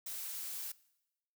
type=noise; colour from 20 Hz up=blue; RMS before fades=-42 dBFS; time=0.06-0.72 s; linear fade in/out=5 ms; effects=noise-tail reverb RT60 0.9 s tail -21 dB re dry